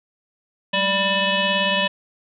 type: tone with frequency modulation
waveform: sine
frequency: 1782 Hz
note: A6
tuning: 22 cents sharp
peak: -17 dBFS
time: 0.73-1.88 s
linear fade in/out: 10 ms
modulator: 398 Hz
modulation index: 3.9
effects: none